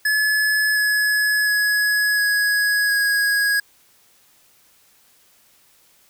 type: tone with pitch steps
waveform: square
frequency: 1712 / 1697.2 / 1682.6 / 1668.1 / 1653.7 Hz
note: A6 / G#6 / G#6 / G#6 / G#6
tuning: -48 / +37 / +22 / +7 / -8 cents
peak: -17 dBFS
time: 0.05-3.6 s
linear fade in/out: 5 ms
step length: 710 ms
effects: white hiss -56 dBFS RMS until 6.09 s